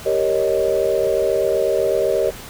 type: chord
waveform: sine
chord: Eb dominant seventh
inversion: first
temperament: equal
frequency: 392 / 466.2 / 554.4 / 622.3 Hz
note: G4 / Bb4 / Db5 / Eb5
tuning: 0 / 0 / 0 / 0 cents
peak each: -21 dBFS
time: 0.05-2.31 s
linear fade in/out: 20 ms
effects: pink hiss -36 dBFS RMS until 2.49 s